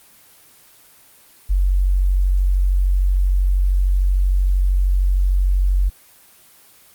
sine tone, 46.52 Hz, F#1, 10 cents sharp, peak -13 dBFS, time 1.49-5.9 s, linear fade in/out 20 ms, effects white hiss -49 dBFS RMS until 6.94 s + Opus 24 kbps

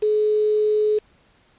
sine tone with quantisation, 425.3 Hz, G#4, 41 cents sharp, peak -16 dBFS, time 0.02-0.99 s, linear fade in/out 10 ms, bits 6, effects pink hiss -58 dBFS RMS until 1.58 s + resampled to 8000 Hz

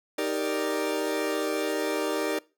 40% pulse chord, Eb major seventh, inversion none, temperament equal, 311.1 / 392 / 466.2 / 587.3 Hz, Eb4 / G4 / Bb4 / D5, 0 / 0 / 0 / 0 cents, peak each -31 dBFS, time 0.18-2.39 s, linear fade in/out 5 ms, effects noise-tail reverb RT60 0.3 s tail -22 dB re dry

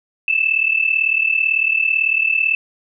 sine tone pair together, 2616 / 2654 Hz, E7 / E7, -14 / +11 cents, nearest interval unison, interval 25 cents, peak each -17 dBFS, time 0.28-2.55 s, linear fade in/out 2 ms, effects none

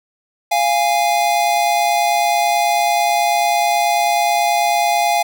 square tone pair together, 695 / 824.2 Hz, F5 / G#5, -9 / -13 cents, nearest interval minor third, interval 296 cents, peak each -17 dBFS, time 0.51-5.23 s, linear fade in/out 10 ms, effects none

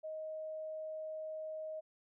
sine tone, 627 Hz, D#5, 13 cents sharp, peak -40 dBFS, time 0.03-1.81 s, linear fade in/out 20 ms, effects none

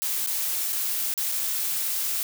blue noise with dropouts, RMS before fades -27 dBFS, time 0.02-2.23 s, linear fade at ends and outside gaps 0 ms, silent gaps 0.263-0.272 / 0.724-0.729 / 1.139-1.177 / 1.317-1.321 s, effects none

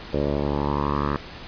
10% pulse tone with low-pass filter sweep, 72 Hz, D2, 34 cents flat, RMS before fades -24 dBFS, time 0.13-1.17 s, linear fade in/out 10 ms, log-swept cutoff 550 to 1400 Hz, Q 3.8, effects pink hiss -39 dBFS RMS until 1.47 s + resampled to 11025 Hz

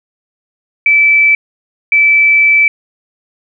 sine tone bursts at uneven times, 2315 Hz, D7, 25 cents flat, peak -5 dBFS, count 2, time 0.86-1.35 / 1.92-2.68 s, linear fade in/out 2 ms, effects none

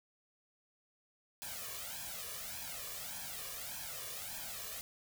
white noise with flanger, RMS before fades -44 dBFS, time 1.42-4.81 s, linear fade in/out 0 ms, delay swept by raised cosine 1.2 to 1.75 ms, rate 1.7 Hz, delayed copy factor +0.85, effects none

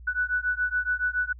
sine beating tone pair, 1480 / 1487.1 Hz, F#6 / F#6, 0 / +8 cents, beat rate 7.1 Hz, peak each -27 dBFS, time 0.07-1.33 s, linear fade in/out 10 ms, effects added 60 Hz sine -42 dBFS peak until 1.39 s

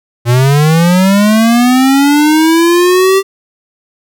square linear sweep, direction up, 116.54 to 392 Hz, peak -6 dBFS, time 0.25-3.23 s, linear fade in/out 50 ms, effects none

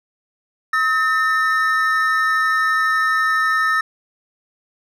triangle tone pair together, 1280.4 / 1803 Hz, D#6 / A6, +49 / +42 cents, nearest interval tritone, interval 593 cents, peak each -16 dBFS, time 0.73-3.81 s, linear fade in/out 5 ms, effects none

